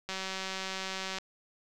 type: click train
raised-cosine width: 0.2 ms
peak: -19 dBFS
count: 209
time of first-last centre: 0.09-1.185 s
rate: 190 Hz
effects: none